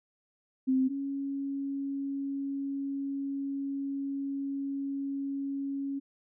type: tone pair in turn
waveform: sine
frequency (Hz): 261.6 / 276.6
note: C4 / C#4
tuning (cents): 0 / -4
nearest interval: minor second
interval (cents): 96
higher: second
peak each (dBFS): -23 / -31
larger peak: first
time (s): 0.67-0.89 / 0.89-6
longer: second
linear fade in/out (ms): 20
effects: none